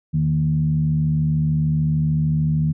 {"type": "tone with frequency modulation", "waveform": "sine", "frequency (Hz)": 154.9, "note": "D#3", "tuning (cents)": -7, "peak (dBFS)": -16, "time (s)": [0.13, 2.73], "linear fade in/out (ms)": 20, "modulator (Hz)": 73.5, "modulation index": 0.56, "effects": []}